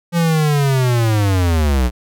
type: linear sweep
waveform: square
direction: down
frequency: 173.1 to 58.27 Hz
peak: -13 dBFS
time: 0.12-1.91 s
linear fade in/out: 50 ms
effects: none